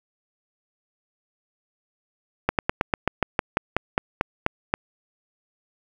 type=slowing click train; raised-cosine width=0.5 ms; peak=-4 dBFS; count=14; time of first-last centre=2.49-4.739 s; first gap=98 ms; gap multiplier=1.09; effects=7-bit